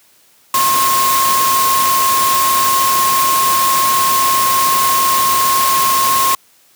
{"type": "tone in noise", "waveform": "sine", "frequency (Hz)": 1073, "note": "C6", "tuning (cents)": 43, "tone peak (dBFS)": -12, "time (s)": [0.54, 6.35], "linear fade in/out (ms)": 2, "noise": "white", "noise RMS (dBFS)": -17, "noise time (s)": [0.54, 6.35], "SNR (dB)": 2, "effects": ["white hiss -51 dBFS RMS until 6.75 s", "high-pass 100 Hz 12 dB/octave"]}